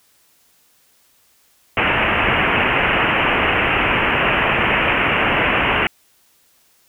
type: low-pass noise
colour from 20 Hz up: white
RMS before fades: -17 dBFS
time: 1.77-5.87 s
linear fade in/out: 2 ms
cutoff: 2900 Hz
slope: 96 dB/octave
effects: white hiss -57 dBFS RMS until 6.88 s